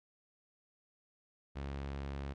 sawtooth tone, 69.3 Hz, C#2, in tune, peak -35 dBFS, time 1.55-2.34 s, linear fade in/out 20 ms, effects low-pass 4000 Hz 12 dB/octave

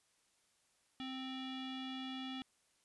square tone with low-pass filter, 261.6 Hz, C4, in tune, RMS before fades -44 dBFS, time 1-2.42 s, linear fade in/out 0 ms, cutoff 3300 Hz, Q 6.8, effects white hiss -75 dBFS RMS until 2.84 s + resampled to 24000 Hz

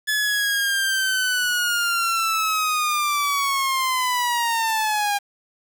sawtooth linear sweep, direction down, 1721 to 804 Hz, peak -16 dBFS, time 0.07-5.19 s, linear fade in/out 20 ms, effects 7-bit

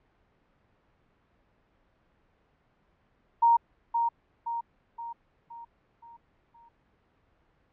sine tone with echo, 932.3 Hz, A#5, in tune, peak -17 dBFS, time 3.42-3.57 s, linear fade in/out 10 ms, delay 520 ms, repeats 6, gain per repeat -6 dB, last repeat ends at 6.69 s, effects pink hiss -68 dBFS RMS until 7.72 s + low-pass 2000 Hz 12 dB/octave

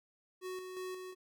square tone with tremolo, 370 Hz, F#4, in tune, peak -40 dBFS, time 0.41-1.15 s, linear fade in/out 50 ms, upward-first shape square, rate 2.8 Hz, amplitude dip 40%, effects none

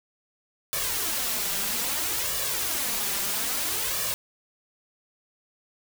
white noise with flanger, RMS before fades -28 dBFS, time 0.73-4.14 s, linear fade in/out 0 ms, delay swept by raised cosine 1.7 to 5.1 ms, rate 0.61 Hz, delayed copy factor +0.65, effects none

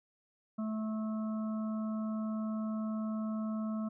harmonic tone, 217.7 Hz, A3, 18 cents flat, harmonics 1 / 3 / 5 / 6, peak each -33 / -46 / -50 / -50 dBFS, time 0.58-3.89 s, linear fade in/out 10 ms, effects none

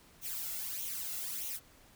blue noise with flanger, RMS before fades -39 dBFS, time 0.21-1.6 s, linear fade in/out 50 ms, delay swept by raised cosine 0.3 to 1.5 ms, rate 1.6 Hz, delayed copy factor +0.65, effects pink hiss -61 dBFS RMS until 1.95 s

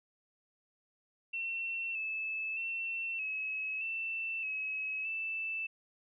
sine tone with pitch steps, 2706 / 2614 / 2697 / 2571 / 2671 / 2564 / 2646 Hz, E7 / E7 / E7 / E7 / E7 / E7 / E7, +45 / -15 / +39 / -44 / +22 / -49 / +6 cents, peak -34 dBFS, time 1.33-5.67 s, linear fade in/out 10 ms, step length 620 ms, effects none

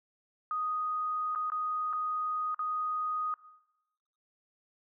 sine tone with dropouts, 1244.5 Hz, D#6, in tune, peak -30 dBFS, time 0.51-3.34 s, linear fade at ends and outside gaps 1 ms, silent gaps 1.35-1.358 / 1.501-1.519 / 1.929-1.933 / 2.545-2.592 s, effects noise-tail reverb RT60 1.0 s tail -19 dB re dry

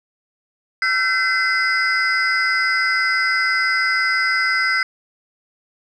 sine tone cluster, 1343 / 1538 / 2040 / 4967 Hz, E6 / G6 / C7 / D#8, +32 / -33 / -44 / -4 cents, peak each -23 / -19 / -18 / -24 dBFS, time 0.82-4.83 s, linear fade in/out 2 ms, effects tanh soft clip ceiling -10 dBFS

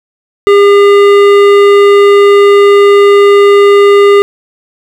sine tone with hard clipping, 403.9 Hz, G#4, 48 cents flat, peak -3 dBFS, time 0.47-4.22 s, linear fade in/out 0 ms, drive 13 dB, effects none

